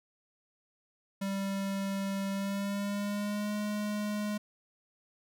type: tone with pitch glide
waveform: square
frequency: 196 to 208.9 Hz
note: G3 to G#3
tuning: 0 to +10 cents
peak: -32 dBFS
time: 1.21-4.38 s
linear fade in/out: 10 ms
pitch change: +110 cents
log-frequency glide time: 2.31-3.53 s
effects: none